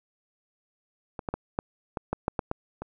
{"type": "clicks", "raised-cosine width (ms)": 1, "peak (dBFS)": [-20, -16, -15, -12, -16, -13, -10, -12, -14, -21], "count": 10, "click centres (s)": [1.192, 1.288, 1.34, 1.589, 1.972, 2.13, 2.281, 2.392, 2.514, 2.82], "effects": []}